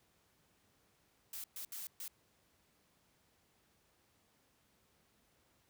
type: noise bursts at uneven times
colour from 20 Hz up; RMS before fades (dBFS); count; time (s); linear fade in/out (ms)
blue; -45; 4; 1.33-1.44 / 1.56-1.65 / 1.72-1.87 / 2-2.08; 2
effects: pink hiss -73 dBFS RMS until 5.69 s + high-pass 60 Hz 12 dB/octave